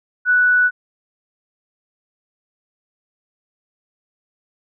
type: tone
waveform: sine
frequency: 1480 Hz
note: F#6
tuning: in tune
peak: -11 dBFS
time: 0.25-0.71 s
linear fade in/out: 50 ms
effects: none